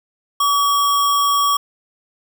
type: tone with sample-and-hold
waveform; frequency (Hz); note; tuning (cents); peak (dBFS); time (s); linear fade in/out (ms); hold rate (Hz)
sine; 1141; C#6; +50; -13; 0.4-1.57; 5; 4410
effects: none